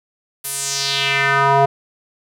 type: tone with band-pass filter sweep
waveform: square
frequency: 138.59 Hz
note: C#3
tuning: in tune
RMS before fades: -17 dBFS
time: 0.44-1.66 s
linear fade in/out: 10 ms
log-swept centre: 12000 to 700 Hz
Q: 2.6
effects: none